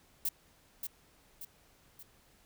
violet noise with echo, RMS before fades -32 dBFS, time 0.25-0.29 s, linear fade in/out 5 ms, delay 580 ms, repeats 3, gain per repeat -6 dB, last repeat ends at 2.03 s, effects pink hiss -65 dBFS RMS until 2.45 s

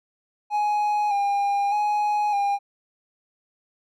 triangle tone with vibrato, 820 Hz, G#5, 22 cents flat, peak -18 dBFS, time 0.5-2.59 s, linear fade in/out 50 ms, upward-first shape square, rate 0.82 Hz, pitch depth 32 cents each way, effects none

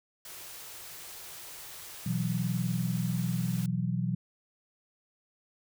white band-stop noise, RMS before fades -45 dBFS, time 0.25-3.66 s, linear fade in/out 2 ms, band 190 to 300 Hz, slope 96 dB/octave
sine chord, B suspended fourth, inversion none, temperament equal, 123.47 / 164.81 / 185 Hz, B2 / E3 / F#3, 0 / 0 / 0 cents, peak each -32 dBFS, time 2.06-4.15 s, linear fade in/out 5 ms
effects none

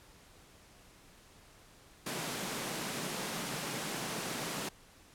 pink high-pass noise, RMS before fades -38 dBFS, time 2.06-4.69 s, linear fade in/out 5 ms, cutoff 130 Hz, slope 48 dB/octave, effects pink hiss -59 dBFS RMS until 5.14 s + low-pass 12000 Hz 12 dB/octave

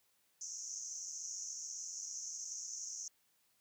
white band-pass noise, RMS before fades -45 dBFS, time 0.41-3.08 s, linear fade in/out 2 ms, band 5700 to 6800 Hz, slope 96 dB/octave, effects white hiss -75 dBFS RMS until 3.6 s + high-pass 60 Hz 12 dB/octave

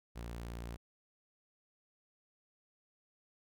sawtooth tone, 58.27 Hz, A#1, in tune, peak -38 dBFS, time 0.15-0.77 s, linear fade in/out 20 ms, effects none

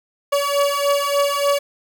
30% pulse beating tone pair, 566 / 569.4 Hz, C#5 / C#5, +36 / +46 cents, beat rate 3.4 Hz, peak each -17 dBFS, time 0.32-1.59 s, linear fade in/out 10 ms, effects none

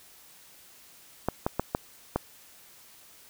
clicks, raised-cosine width 1 ms, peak -11 dBFS, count 5, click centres 1.286 / 1.465 / 1.596 / 1.749 / 2.16 s, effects white hiss -54 dBFS RMS until 3.29 s

